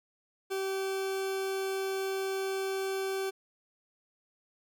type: tone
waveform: 40% pulse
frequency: 385.8 Hz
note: G4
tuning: 28 cents flat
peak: -30 dBFS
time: 0.5-3.31 s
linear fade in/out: 20 ms
effects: none